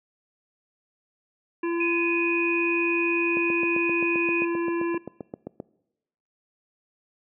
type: harmonic tone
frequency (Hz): 339.9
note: F4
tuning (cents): -47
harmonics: 1 / 3 / 5 / 7 / 8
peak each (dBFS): -24 / -34 / -38 / -41 / -42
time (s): 1.63-4.98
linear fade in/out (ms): 5
type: tone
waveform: sine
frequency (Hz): 2489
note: D#7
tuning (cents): 0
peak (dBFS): -24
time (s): 1.8-4.45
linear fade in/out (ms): 5
type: click train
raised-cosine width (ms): 2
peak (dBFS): -18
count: 18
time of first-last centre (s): 3.37-5.601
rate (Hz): 7.62
effects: noise-tail reverb RT60 0.9 s tail -22 dB re dry + high-pass 200 Hz 12 dB/octave